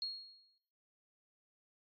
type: tone with exponential decay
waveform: sine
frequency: 4293 Hz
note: C8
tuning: 44 cents sharp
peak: -35 dBFS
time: 0.02-0.58 s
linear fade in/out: 1 ms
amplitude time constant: 120 ms
effects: noise-tail reverb RT60 0.7 s tail -19 dB re dry + AAC 32 kbps